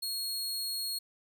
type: tone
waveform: sawtooth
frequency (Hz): 4304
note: C8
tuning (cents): +48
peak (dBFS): -30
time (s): 0.02-0.99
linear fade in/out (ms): 10
effects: none